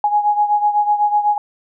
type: beating tone pair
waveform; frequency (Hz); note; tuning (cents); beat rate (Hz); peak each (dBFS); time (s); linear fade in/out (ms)
sine; 830.6 / 838.6; G#5 / G#5; 0 / +17; 8; -14 / -19; 0.04-1.38; 2
effects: none